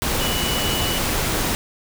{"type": "tone in noise", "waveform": "sine", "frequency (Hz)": 2949, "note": "F#7", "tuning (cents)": -6, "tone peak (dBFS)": -26, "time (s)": [0.2, 0.98], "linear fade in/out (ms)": 0, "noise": "pink", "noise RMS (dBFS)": -22, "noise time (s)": [0.02, 1.55], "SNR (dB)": -7, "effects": []}